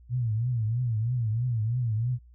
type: tone with vibrato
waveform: sine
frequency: 116.4 Hz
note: A#2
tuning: 2 cents flat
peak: -24 dBFS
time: 0.09-2.19 s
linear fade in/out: 50 ms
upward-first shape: triangle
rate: 3.1 Hz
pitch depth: 170 cents each way
effects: added 60 Hz sine -50 dBFS peak until 2.34 s

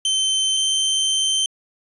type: tone pair in turn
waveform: sawtooth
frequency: 3094 / 3112 Hz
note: G7 / G7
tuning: -23 / -13 cents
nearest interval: unison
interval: 10 cents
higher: second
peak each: -14 dBFS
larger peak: neither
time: 0.05-0.57 / 0.57-1.46 s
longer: second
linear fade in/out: 2 ms
effects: resampled to 24000 Hz

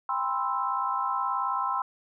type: chord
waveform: sine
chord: C major seventh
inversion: second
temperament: equal with one note detuned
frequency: 796.8 / 987.8 / 1046.5 / 1318.5 Hz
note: G5 / B5 / C6 / E6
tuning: +28 / 0 / 0 / 0 cents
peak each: -33 / -33 / -29 / -31 dBFS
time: 0.09-1.82 s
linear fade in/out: 2 ms
effects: none

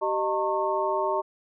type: tone cluster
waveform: sine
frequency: 385.7 / 616 / 907 / 1088 Hz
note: G4 / D#5 / A#5 / C#6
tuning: -28 / -17 / -48 / -33 cents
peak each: -29 / -28 / -28 / -30 dBFS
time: 0.01-1.22 s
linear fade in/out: 20 ms
effects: none

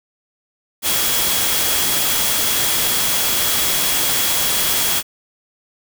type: tone in noise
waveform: sine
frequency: 3322 Hz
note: G#7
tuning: in tune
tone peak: -26 dBFS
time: 0.82-5.03 s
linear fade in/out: 50 ms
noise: white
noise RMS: -18 dBFS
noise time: 0.82-5.03 s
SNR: -11 dB
effects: none

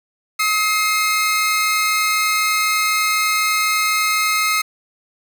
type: tone pair together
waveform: sawtooth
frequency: 1276 / 2116 Hz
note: D#6 / C7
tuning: +43 / +19 cents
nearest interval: major sixth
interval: 876 cents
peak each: -15 dBFS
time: 0.39-4.62 s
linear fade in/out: 10 ms
effects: 7-bit

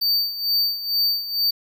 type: tone with tremolo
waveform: square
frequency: 4600 Hz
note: D8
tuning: 37 cents flat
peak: -17 dBFS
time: 0.01-1.51 s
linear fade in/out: 10 ms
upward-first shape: sine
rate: 2.2 Hz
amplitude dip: 75%
effects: 9-bit

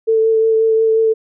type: tone with vibrato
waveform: sine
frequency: 445 Hz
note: A4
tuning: 20 cents sharp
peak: -10 dBFS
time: 0.07-1.14 s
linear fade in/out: 20 ms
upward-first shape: triangle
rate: 5.6 Hz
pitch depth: 16 cents each way
effects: none

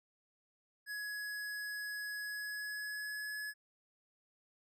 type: tone with pitch glide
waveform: square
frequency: 1680 to 1699.5 Hz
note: G#6 to G#6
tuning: +19 to +39 cents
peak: -40 dBFS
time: 0.86-3.54 s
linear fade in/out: 50 ms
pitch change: +20 cents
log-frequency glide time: 2.21-3.37 s
effects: none

